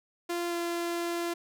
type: tone with pitch glide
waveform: sawtooth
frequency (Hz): 345.8 to 342.6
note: F4 to F4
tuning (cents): -17 to -33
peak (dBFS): -26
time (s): 0.29-1.34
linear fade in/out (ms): 10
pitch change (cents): -16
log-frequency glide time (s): 0.49-0.54
effects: none